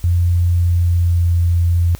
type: tone with pitch glide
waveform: sine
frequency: 87.1 to 86.05 Hz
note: F2 to F2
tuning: -4 to -25 cents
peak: -11 dBFS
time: 0.04-1.95 s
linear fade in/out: 0 ms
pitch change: -21 cents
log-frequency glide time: 0.53-1.3 s
effects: added 50 Hz sine -38 dBFS peak until 1.99 s + white hiss -44 dBFS RMS until 1.99 s